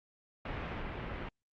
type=low-pass noise; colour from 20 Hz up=pink; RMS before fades=-40 dBFS; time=0.45-1.29 s; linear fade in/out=5 ms; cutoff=2700 Hz; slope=24 dB/octave; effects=Opus 48 kbps